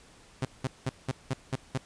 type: tone bursts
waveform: sawtooth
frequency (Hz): 131.2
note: C3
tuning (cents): +5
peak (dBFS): -23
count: 7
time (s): 0.42-1.777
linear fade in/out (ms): 5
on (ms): 31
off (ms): 190
effects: pink hiss -56 dBFS RMS until 1.85 s + resampled to 22050 Hz